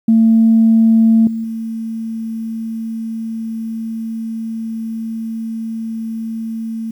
sine tone with level steps, 224.8 Hz, A3, 37 cents sharp, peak -6 / -18 / -20 dBFS, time 0.08-6.91 s, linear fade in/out 5 ms, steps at 1.27 / 1.44 s, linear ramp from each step 2 ms, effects tanh soft clip ceiling -2 dBFS + 8-bit

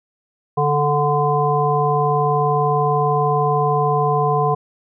harmonic tone, 146.7 Hz, D3, 2 cents flat, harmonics 1 / 3 / 5 / 7, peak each -20 / -20 / -20 / -20 dBFS, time 0.57-4.55 s, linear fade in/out 10 ms, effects none

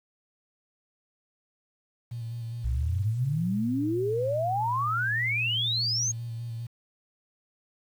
sine tone with vibrato, 116.54 Hz, A#2, in tune, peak -32 dBFS, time 2.11-6.67 s, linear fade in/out 10 ms, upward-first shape square, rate 4.9 Hz, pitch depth 27 cents each way
sine exponential sweep, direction up, 58.27 to 6630 Hz, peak -25 dBFS, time 2.64-6.12 s, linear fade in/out 10 ms
effects 9-bit

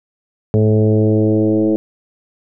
sine tone with frequency modulation, 108.2 Hz, A2, 29 cents flat, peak -10 dBFS, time 0.54-1.76 s, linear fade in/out 0 ms, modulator 108 Hz, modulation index 3.7, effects none

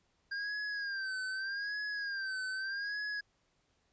square tone with vibrato, 1600 Hz, G6, 35 cents sharp, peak -36 dBFS, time 0.31-3.21 s, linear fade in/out 10 ms, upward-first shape sine, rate 0.82 Hz, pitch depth 90 cents each way, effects pink hiss -75 dBFS RMS until 3.92 s + resampled to 16000 Hz

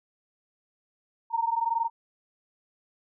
sine tone pair together, 911 / 932.3 Hz, A#5 / A#5, -40 / 0 cents, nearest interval unison, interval 40 cents, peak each -27 dBFS, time 1.3-1.9 s, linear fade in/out 50 ms, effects none

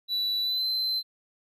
triangle tone with pitch glide, 3951 to 4079 Hz, B7 to C8, 0 to -45 cents, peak -24 dBFS, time 0.08-1.03 s, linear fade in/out 50 ms, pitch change +55 cents, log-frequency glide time 0.42-0.66 s, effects none

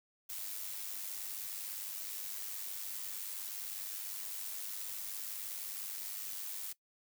blue noise with amplitude modulation, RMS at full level -40 dBFS, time 0.29-6.73 s, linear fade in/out 10 ms, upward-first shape sine, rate 99.5 Hz, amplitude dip 50%, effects noise-tail reverb RT60 0.1 s tail -19 dB re dry

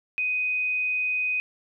sine tone, 2500 Hz, D#7, 8 cents sharp, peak -23 dBFS, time 0.18-1.4 s, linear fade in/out 0 ms, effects none

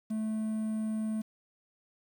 triangle tone with quantisation, 217.9 Hz, A3, 17 cents flat, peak -28 dBFS, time 0.1-1.22 s, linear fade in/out 10 ms, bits 9, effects none

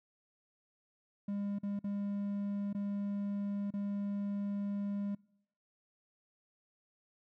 triangle tone with dropouts, 201.8 Hz, G#3, 49 cents flat, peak -32 dBFS, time 1.28-5.15 s, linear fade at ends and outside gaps 5 ms, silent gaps 1.587-1.632 / 1.792-1.841 / 2.73-2.747 / 3.706-3.737 s, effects noise-tail reverb RT60 0.8 s tail -25 dB re dry

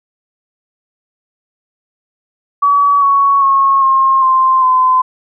sine tone with pitch steps, 1138 / 1114.6 / 1091.6 / 1069.2 / 1047.2 / 1025.6 Hz, C#6 / C#6 / C#6 / C6 / C6 / C6, +45 / +9 / -27 / +37 / +1 / -35 cents, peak -7 dBFS, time 2.62-5.02 s, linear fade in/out 10 ms, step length 400 ms, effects none

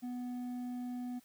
sine tone with hard clipping, 246.9 Hz, B3, in tune, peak -39 dBFS, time 0.02-1.2 s, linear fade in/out 20 ms, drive 5 dB, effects white hiss -66 dBFS RMS until 1.24 s

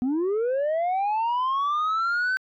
sine linear sweep, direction up, 240 to 1541 Hz, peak -19 dBFS, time 0.02-2.37 s, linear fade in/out 0 ms, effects tanh soft clip ceiling -21 dBFS

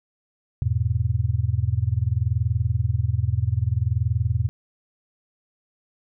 sine chord, E major, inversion none, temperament just, 82.41 / 103.01 / 123.61 Hz, E2 / G#2 / B2, 0 / -14 / +2 cents, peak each -25 / -23 / -24 dBFS, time 0.62-4.49 s, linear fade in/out 0 ms, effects none

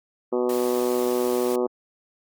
harmonic tone, 123.47 Hz, B2, in tune, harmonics 2 / 3 / 4 / 5 / 6 / 7 / 8 / 9 / 10, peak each -29 / -23 / -26 / -33 / -38 / -37 / -41 / -39 / -43 dBFS, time 0.32-1.67 s, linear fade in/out 10 ms
white noise, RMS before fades -37 dBFS, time 0.49-1.56 s, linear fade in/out 5 ms
effects Opus 48 kbps

